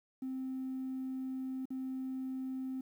triangle tone with dropouts, 261.6 Hz, C4, in tune, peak -33 dBFS, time 0.22-2.81 s, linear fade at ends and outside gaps 5 ms, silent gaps 1.655-1.704 s, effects tanh soft clip ceiling -33 dBFS + 11-bit

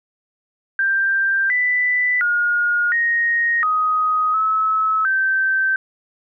sine tone with pitch steps, 1579 / 1987 / 1431 / 1869 / 1254 / 1295 / 1553 Hz, G6 / B6 / F6 / A#6 / D#6 / E6 / G6, +12 / +10 / +42 / +4 / +13 / -31 / -17 cents, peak -15 dBFS, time 0.79-5.76 s, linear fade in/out 2 ms, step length 710 ms, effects none

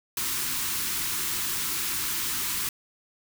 white band-stop noise, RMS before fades -29 dBFS, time 0.17-2.69 s, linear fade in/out 2 ms, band 400 to 920 Hz, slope 48 dB/octave, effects none

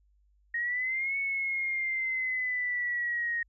sine exponential two-way sweep, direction up then down, 1864.7 to 2217 to 1864.7 Hz, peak -28 dBFS, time 0.54-3.43 s, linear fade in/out 5 ms, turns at 1.17 s, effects added 50 Hz sine -63 dBFS peak until 3.48 s

